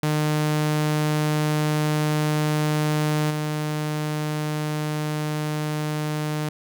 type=tone with level steps; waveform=sawtooth; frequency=151.9 Hz; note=D#3; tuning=41 cents flat; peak=-16 / -20 dBFS; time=0.03-6.49 s; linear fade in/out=2 ms; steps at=3.3 s; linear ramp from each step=10 ms; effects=none